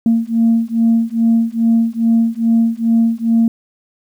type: beating tone pair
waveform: sine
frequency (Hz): 227.6 / 230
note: A#3 / A#3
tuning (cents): -41 / -23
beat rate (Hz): 2.4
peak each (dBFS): -13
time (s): 0.06-3.48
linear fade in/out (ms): 2
effects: tanh soft clip ceiling -5 dBFS + 8-bit